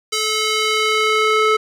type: tone with band-pass filter sweep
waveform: square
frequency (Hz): 433.2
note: A4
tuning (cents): -27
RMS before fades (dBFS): -17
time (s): 0.12-1.57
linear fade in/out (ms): 10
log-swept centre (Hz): 5100 to 1400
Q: 0.93
effects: none